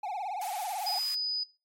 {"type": "tone with vibrato", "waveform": "triangle", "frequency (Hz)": 784, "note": "G5", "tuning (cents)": 0, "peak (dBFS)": -30, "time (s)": [0.03, 0.99], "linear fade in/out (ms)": 5, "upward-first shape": "triangle", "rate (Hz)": 18, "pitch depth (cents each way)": 200}
{"type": "high-pass noise", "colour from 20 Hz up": "white", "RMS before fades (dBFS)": -42, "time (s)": [0.41, 1.15], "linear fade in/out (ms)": 5, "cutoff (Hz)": 850, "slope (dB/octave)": 96}
{"type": "tone", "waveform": "sine", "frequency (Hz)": 4978, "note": "D#8", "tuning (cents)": 0, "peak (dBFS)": -28, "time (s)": [0.86, 1.44], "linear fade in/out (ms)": 10}
{"effects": ["noise-tail reverb RT60 0.3 s tail -21 dB re dry", "MP3 64 kbps"]}